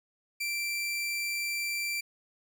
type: tone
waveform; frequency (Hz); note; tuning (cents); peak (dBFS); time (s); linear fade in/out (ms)
sawtooth; 2349; D7; 0; -27; 0.4-2.01; 10
effects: none